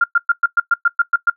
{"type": "tone bursts", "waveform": "sine", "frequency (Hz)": 1396.9, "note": "F6", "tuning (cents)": 0, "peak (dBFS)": -9, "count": 10, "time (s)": [0.01, 1.3], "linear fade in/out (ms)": 5, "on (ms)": 30, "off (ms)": 110, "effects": ["noise-tail reverb RT60 0.1 s tail -19 dB re dry"]}